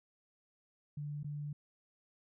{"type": "tone with dropouts", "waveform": "sine", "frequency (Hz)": 146.83, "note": "D3", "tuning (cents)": 0, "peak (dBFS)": -38, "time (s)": [0.97, 1.53], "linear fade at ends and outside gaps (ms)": 5, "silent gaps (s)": [1.232, 1.244], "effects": []}